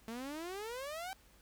sawtooth exponential sweep, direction up, 220 to 784 Hz, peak -37 dBFS, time 0.08-1.13 s, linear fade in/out 0 ms, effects added 50 Hz sine -65 dBFS peak until 1.41 s + pink hiss -65 dBFS RMS until 1.41 s

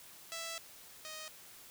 5% pulse tone pair in turn, 661 / 623.9 Hz, E5 / D#5, +5 / +5 cents, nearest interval minor second, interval 100 cents, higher first, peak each -29 / -33 dBFS, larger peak first, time 0.32-0.58 / 1.05-1.28 s, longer first, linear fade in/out 0 ms, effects white hiss -55 dBFS RMS until 1.7 s

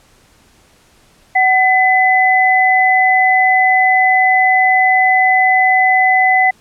sine tone pair together, 751.6 / 2011 Hz, F#5 / B6, +27 / +31 cents, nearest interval octave + perfect fourth, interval 1704 cents, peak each -11 dBFS, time 1.35-6.51 s, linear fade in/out 10 ms, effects pink hiss -50 dBFS RMS until 6.6 s + low-pass 11000 Hz 12 dB/octave

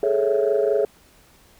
sine chord, A major seventh, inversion third, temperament equal, 415.3 / 440 / 554.4 / 659.3 Hz, G#4 / A4 / C#5 / E5, 0 / 0 / 0 / 0 cents, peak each -20 / -22 / -22 / -25 dBFS, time 0.03-0.85 s, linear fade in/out 2 ms, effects tanh soft clip ceiling -10 dBFS + pink hiss -54 dBFS RMS until 1.59 s

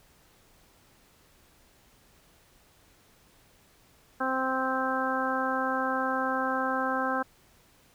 harmonic tone, 261.6 Hz, C4, in tune, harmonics 1 / 2 / 3 / 4 / 5 / 6, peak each -33 / -33 / -33 / -33 / -33 / -33 dBFS, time 4.2-7.23 s, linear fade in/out 10 ms, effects pink hiss -61 dBFS RMS until 7.94 s

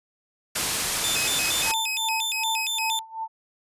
white low-pass noise, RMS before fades -27 dBFS, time 0.55-1.72 s, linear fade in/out 10 ms, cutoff 11000 Hz, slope 24 dB/octave
sawtooth tone with vibrato, 3000 Hz, F#7, 23 cents sharp, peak -22 dBFS, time 1.04-2.99 s, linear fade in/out 0 ms, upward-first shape square, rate 4.3 Hz, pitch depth 290 cents each way
sine tone with tremolo, 892 Hz, A5, 23 cents sharp, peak -25 dBFS, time 1.64-3.28 s, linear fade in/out 50 ms, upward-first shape sine, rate 2.6 Hz, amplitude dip 90%
effects resampled to 32000 Hz

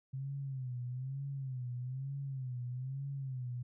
sine tone with vibrato, 130.81 Hz, C3, in tune, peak -37 dBFS, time 0.13-3.63 s, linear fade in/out 10 ms, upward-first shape sine, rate 1.1 Hz, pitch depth 110 cents each way, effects none

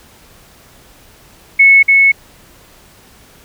sine tone with echo, 2200 Hz, C#7, 14 cents flat, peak -3 dBFS, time 1.59-1.83 s, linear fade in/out 10 ms, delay 290 ms, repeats 1, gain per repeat -2 dB, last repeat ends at 2.12 s, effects pink hiss -44 dBFS RMS until 3.44 s

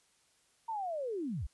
sine linear sweep, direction down, 932.3 to 41.34 Hz, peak -34 dBFS, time 0.68-1.47 s, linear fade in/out 10 ms, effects white hiss -70 dBFS RMS until 1.53 s + resampled to 24000 Hz

